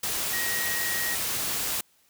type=tone in noise; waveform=sine; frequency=1890 Hz; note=A#6; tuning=23 cents sharp; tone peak=-30 dBFS; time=0.33-1.15 s; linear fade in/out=5 ms; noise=white; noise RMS=-29 dBFS; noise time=0.03-1.81 s; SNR=-4 dB; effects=white hiss -64 dBFS RMS until 2.09 s